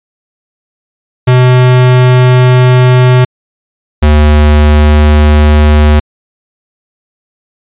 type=tone pair in turn; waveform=square; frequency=126.2 / 75.04 Hz; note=B2 / D2; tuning=+38 / +38 cents; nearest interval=major sixth; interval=900 cents; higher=first; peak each=-3 dBFS; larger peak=neither; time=1.27-3.25 / 4.02-6 s; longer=neither; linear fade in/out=10 ms; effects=resampled to 8000 Hz